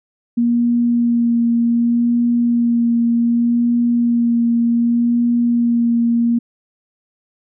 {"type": "tone with vibrato", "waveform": "sine", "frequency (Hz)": 236.2, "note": "A#3", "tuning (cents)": 23, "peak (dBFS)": -12, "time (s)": [0.37, 6.39], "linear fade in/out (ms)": 10, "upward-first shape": "sine", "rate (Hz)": 0.66, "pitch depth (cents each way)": 15, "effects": []}